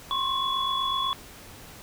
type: tone cluster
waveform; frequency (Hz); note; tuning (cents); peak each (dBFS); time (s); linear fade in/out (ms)
sine; 1044 / 1092 / 3408; C6 / C#6 / G#7; -4 / -26 / +44; -31 / -28 / -28; 0.11-1.13; 0
effects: pink hiss -46 dBFS RMS until 1.82 s